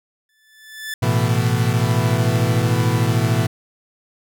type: tone with exponential growth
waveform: sawtooth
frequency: 1748 Hz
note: A6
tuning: 12 cents flat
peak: -20 dBFS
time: 0.29-0.94 s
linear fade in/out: 2 ms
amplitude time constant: 140 ms
type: chord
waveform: 40% pulse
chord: A suspended second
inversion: none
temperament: equal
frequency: 110 / 123.47 / 164.81 Hz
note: A2 / B2 / E3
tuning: 0 / 0 / 0 cents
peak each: -18 / -18 / -23 dBFS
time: 1.02-3.47 s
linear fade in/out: 10 ms
effects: none

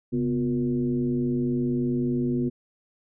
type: tone with frequency modulation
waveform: sine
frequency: 246.9 Hz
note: B3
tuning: in tune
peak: -22 dBFS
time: 0.12-2.5 s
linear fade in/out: 20 ms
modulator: 111 Hz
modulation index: 0.97
effects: none

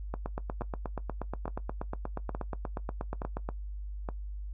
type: two click trains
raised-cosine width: 1 ms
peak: -21 / -20 dBFS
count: 5 / 29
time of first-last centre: 0.61-4.088 / 0.14-3.489 s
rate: 1.15 / 8.36 Hz
effects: noise-tail reverb RT60 0.1 s tail -17 dB re dry + added 50 Hz sine -36 dBFS peak until 4.53 s

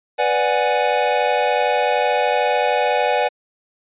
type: chord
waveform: square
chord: G# half-diminished seventh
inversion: first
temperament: equal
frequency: 493.9 / 587.3 / 740 / 830.6 Hz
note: B4 / D5 / F#5 / G#5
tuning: 0 / 0 / 0 / 0 cents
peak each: -22 dBFS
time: 0.18-3.29 s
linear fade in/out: 20 ms
effects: resampled to 8000 Hz

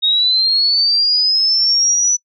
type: linear sweep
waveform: sine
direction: up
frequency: 3729 to 5970 Hz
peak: -11 dBFS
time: 0.02-2.17 s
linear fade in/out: 20 ms
effects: noise-tail reverb RT60 0.1 s tail -24 dB re dry

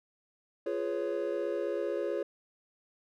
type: chord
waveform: triangle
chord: C# dominant seventh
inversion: first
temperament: just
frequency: 346.5 / 415.8 / 498.9 / 554.4 Hz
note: E#4 / G#4 / B4 / C#5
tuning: -14 / +2 / +17 / 0 cents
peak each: -34 / -33 / -37 / -33 dBFS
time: 0.66-2.23 s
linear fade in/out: 5 ms
effects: none

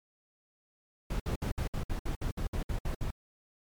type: noise bursts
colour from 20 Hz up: brown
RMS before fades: -32 dBFS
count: 13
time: 1.1-3.107 s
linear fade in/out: 5 ms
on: 99 ms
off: 60 ms
effects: MP3 96 kbps

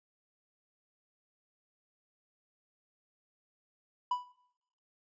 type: tone with exponential decay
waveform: triangle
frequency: 987.8 Hz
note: B5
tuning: in tune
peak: -24 dBFS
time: 4.11-4.32 s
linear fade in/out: 5 ms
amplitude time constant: 44 ms
effects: noise-tail reverb RT60 0.8 s tail -22 dB re dry + resampled to 16000 Hz

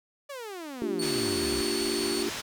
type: exponential sweep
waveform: sawtooth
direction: down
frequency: 587.3 to 57.6 Hz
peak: -33 dBFS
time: 0.29-1.62 s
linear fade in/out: 10 ms
type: chord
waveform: sine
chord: G minor seventh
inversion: first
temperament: equal with one note detuned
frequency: 228.8 / 293.7 / 349.2 / 392 Hz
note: Bb3 / D4 / F4 / G4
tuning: -32 / 0 / 0 / 0 cents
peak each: -37 / -34 / -32 / -32 dBFS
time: 0.82-2.29 s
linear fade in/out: 0 ms
type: tone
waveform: 30% pulse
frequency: 4435 Hz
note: C#8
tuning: in tune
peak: -30 dBFS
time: 0.99-2.23 s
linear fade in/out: 5 ms
type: low-pass noise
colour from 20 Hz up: white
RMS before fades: -36 dBFS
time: 1.01-2.42 s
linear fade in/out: 20 ms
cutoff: 5400 Hz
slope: 12 dB/octave
effects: none

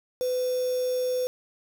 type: tone with quantisation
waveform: sine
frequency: 503 Hz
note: B4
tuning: 32 cents sharp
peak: -24 dBFS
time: 0.21-1.27 s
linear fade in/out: 0 ms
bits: 6
effects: none

